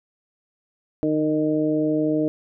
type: harmonic tone with a mistuned harmonic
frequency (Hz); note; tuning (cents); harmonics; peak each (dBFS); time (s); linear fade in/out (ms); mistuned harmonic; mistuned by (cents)
153.9; D#3; -19; 1 / 2 / 3 / 4; -31 / -20 / -26 / -27; 1.03-2.28; 0; 1; -21
effects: none